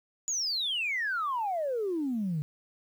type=exponential sweep; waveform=sine; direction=down; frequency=7000 to 144.2 Hz; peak=-27 dBFS; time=0.28-2.42 s; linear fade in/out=0 ms; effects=tanh soft clip ceiling -24 dBFS + 10-bit